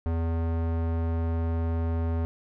square tone with low-pass filter, 82.7 Hz, E2, 6 cents sharp, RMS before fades -27 dBFS, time 0.06-2.25 s, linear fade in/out 0 ms, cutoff 1100 Hz, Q 0.63, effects none

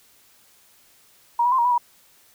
sine tone with pitch steps, 946 / 978 / 1044 / 945 / 986 / 959 Hz, A#5 / B5 / C6 / A#5 / B5 / A#5, +25 / -17 / -4 / +23 / -3 / +49 cents, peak -16 dBFS, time 1.39-1.78 s, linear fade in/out 5 ms, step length 65 ms, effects white hiss -56 dBFS RMS until 2.34 s

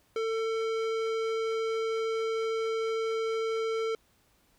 sine tone with tanh clipping, 447.8 Hz, A4, 30 cents sharp, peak -30 dBFS, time 0.16-3.95 s, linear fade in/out 2 ms, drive 18 dB, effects pink hiss -67 dBFS RMS until 4.58 s

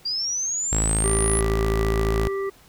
sine linear sweep, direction up, 4715 to 10190 Hz, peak -23 dBFS, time 0.05-1.41 s, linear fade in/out 10 ms
sawtooth tone, 54.5 Hz, A1, 16 cents flat, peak -17 dBFS, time 0.72-2.28 s, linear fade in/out 5 ms
harmonic tone, 392 Hz, G4, in tune, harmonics 1 / 3 / 5, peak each -24 / -34 / -38 dBFS, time 1.04-2.5 s, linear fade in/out 10 ms
effects pink hiss -53 dBFS RMS until 2.68 s

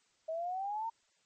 sine exponential sweep, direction up, 631 to 925 Hz, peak -34 dBFS, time 0.28-0.9 s, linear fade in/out 10 ms, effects white hiss -72 dBFS RMS until 1.25 s + MP3 32 kbps

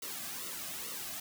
white noise with flanger, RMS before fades -41 dBFS, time 0.02-1.2 s, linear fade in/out 5 ms, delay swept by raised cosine 1.2 to 2.2 ms, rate 2.3 Hz, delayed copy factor -0.75, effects none

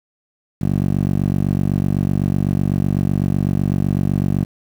10% pulse tone with band-pass filter, 47.94 Hz, G1, 38 cents flat, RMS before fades -18 dBFS, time 0.61-4.45 s, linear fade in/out 10 ms, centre 160 Hz, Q 1.2, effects 7-bit

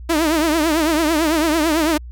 sawtooth tone with vibrato, 316.5 Hz, D#4, 30 cents sharp, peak -11 dBFS, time 0.09-1.98 s, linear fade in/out 10 ms, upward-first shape triangle, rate 9 Hz, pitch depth 140 cents each way, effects added 60 Hz sine -31 dBFS peak until 2.11 s

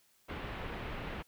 pink low-pass noise, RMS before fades -41 dBFS, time 0.28-1.23 s, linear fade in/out 20 ms, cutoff 3000 Hz, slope 24 dB/octave, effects white hiss -69 dBFS RMS until 1.27 s

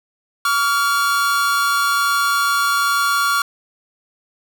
45% pulse tone pair together, 1138 / 1396.9 Hz, C#6 / F6, +45 / 0 cents, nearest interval major third, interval 355 cents, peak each -18 dBFS, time 0.45-3.42 s, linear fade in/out 2 ms, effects none

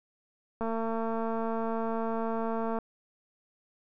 click train, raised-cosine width 1 ms, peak -20 dBFS, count 493, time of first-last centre 0.61-2.787 s, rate 226 Hz, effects none

